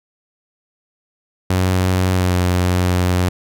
sawtooth tone with pitch glide, 92.5 to 90.18 Hz, F#2 to F#2, 0 to -44 cents, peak -10 dBFS, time 1.5-3.29 s, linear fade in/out 5 ms, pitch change -44 cents, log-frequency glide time 2.16-2.32 s, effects none

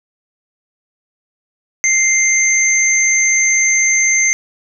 sine tone pair together, 2093 / 6272 Hz, C7 / G8, 0 / 0 cents, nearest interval octave + perfect fifth, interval 1900 cents, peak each -13 dBFS, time 1.84-4.33 s, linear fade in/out 0 ms, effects none

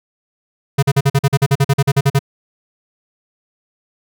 square tone bursts, 138.59 Hz, C#3, in tune, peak -10 dBFS, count 16, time 0.78-2.192 s, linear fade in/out 10 ms, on 47 ms, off 44 ms, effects none

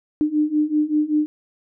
sine beating tone pair, 299.4 / 304.6 Hz, D4 / D#4, +33 / -37 cents, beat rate 5.2 Hz, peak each -21 / -19 dBFS, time 0.21-1.26 s, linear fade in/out 0 ms, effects none

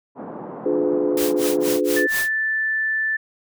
pink band-pass noise, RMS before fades -34 dBFS, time 0.15-1.81 s, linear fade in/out 50 ms, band 180 to 1000 Hz, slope 24 dB/octave
sine chord, D diminished seventh, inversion none, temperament just, 293.7 / 352.4 / 422.9 / 507.5 Hz, D4 / F4 / Ab4 / Cb5, 0 / +16 / +31 / +47 cents, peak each -23 dBFS, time 0.65-2.07 s, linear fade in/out 10 ms
white noise with tremolo, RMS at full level -26 dBFS, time 1.17-2.3 s, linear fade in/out 2 ms, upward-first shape sine, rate 4.2 Hz, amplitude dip 100%
sine tone, 1760 Hz, A6, in tune, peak -19 dBFS, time 1.96-3.17 s, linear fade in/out 10 ms
effects none

